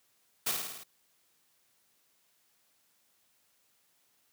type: noise with echo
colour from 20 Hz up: white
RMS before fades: -30 dBFS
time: 0.46-0.52 s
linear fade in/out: 10 ms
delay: 53 ms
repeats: 6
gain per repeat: -3 dB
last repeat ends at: 0.838 s
effects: white hiss -71 dBFS RMS until 4.32 s + high-pass 80 Hz 12 dB/octave